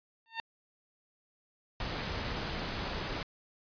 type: tone with exponential growth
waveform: 15% pulse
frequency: 907 Hz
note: A#5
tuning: 48 cents flat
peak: -25 dBFS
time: 0.26-0.4 s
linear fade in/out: 0 ms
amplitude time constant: 29 ms
type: noise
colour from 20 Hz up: pink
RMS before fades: -36 dBFS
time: 1.8-3.23 s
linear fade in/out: 2 ms
effects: resampled to 11025 Hz